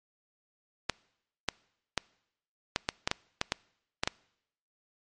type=clicks; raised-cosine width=0.2 ms; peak=-9 dBFS; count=11; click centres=0.897 / 1.487 / 1.977 / 2.761 / 2.889 / 3.075 / 3.114 / 3.414 / 3.521 / 4.035 / 4.075 s; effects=noise-tail reverb RT60 0.8 s tail -25 dB re dry + MP3 48 kbps